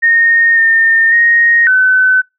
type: tone with pitch steps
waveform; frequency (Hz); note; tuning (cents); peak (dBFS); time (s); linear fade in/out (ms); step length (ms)
sine; 1846 / 1818 / 1867 / 1514; A#6 / A#6 / A#6 / F#6; -17 / -44 / +2 / +39; -6; 0.02-2.22; 20; 550
effects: noise-tail reverb RT60 0.2 s tail -24 dB re dry